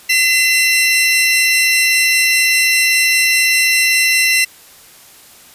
sawtooth tone pair together, 2032 / 2711 Hz, B6 / E7, +49 / +48 cents, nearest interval perfect fourth, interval 499 cents, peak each -10 dBFS, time 0.09-4.45 s, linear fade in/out 10 ms, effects white hiss -42 dBFS RMS until 5.54 s + resampled to 32000 Hz

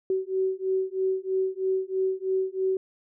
sine beating tone pair, 377.3 / 380.4 Hz, F#4 / F#4, +34 / +48 cents, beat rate 3.1 Hz, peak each -27 dBFS, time 0.1-2.77 s, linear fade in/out 2 ms, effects none

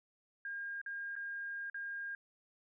sine tone with dropouts, 1614 Hz, G#6, 50 cents flat, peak -39 dBFS, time 0.45-2.15 s, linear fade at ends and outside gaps 2 ms, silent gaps 0.815-0.861 / 1.155-1.163 / 1.699-1.744 s, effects none

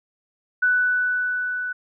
sine tone with level ramp, 1489 Hz, F#6, 11 cents sharp, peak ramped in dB -15 to -25 dBFS, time 0.62-1.73 s, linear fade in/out 10 ms, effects none

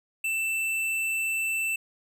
sine tone with tanh clipping, 2663 Hz, E7, 17 cents sharp, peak -27 dBFS, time 0.24-1.76 s, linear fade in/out 5 ms, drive 15 dB, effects none

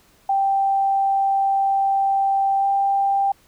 sine tone with pitch glide, 784 to 790.4 Hz, G5 to G5, 0 to +14 cents, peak -16 dBFS, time 0.29-3.32 s, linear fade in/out 5 ms, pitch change +14 cents, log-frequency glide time 2.59-2.66 s, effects pink hiss -56 dBFS RMS until 3.47 s

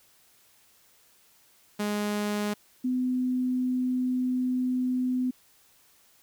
sawtooth / sine tone pair in turn, 207.7 / 253 Hz, G#3 / B3, 0 / +42 cents, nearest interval minor third, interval 342 cents, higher second, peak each -23 / -24 dBFS, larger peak first, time 1.79-2.54 / 2.84-5.31 s, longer second, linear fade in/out 10 ms, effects white hiss -61 dBFS RMS until 6.22 s

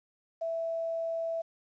sine tone with quantisation, 660 Hz, E5, 2 cents sharp, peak -30 dBFS, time 0.41-1.42 s, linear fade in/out 10 ms, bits 10, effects resampled to 16000 Hz

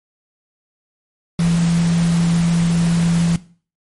sine tone in noise, 169.3 Hz, E3, 46 cents sharp, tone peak -13 dBFS, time 1.39-3.36 s, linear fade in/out 2 ms, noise pink, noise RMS -28 dBFS, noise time 1.39-3.36 s, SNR +12 dB, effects noise-tail reverb RT60 0.4 s tail -17 dB re dry + MP3 48 kbps

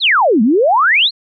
sine exponential two-way sweep, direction down then up, 4435 to 203.8 to 4435 Hz, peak -8 dBFS, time 0-1.11 s, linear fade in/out 50 ms, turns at 0.42 s, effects none

